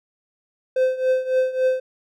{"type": "tone with tremolo", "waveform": "triangle", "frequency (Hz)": 516, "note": "C5", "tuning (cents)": -24, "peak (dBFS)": -12, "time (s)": [0.76, 1.8], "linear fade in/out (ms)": 5, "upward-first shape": "triangle", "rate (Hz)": 3.6, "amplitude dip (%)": 85, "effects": []}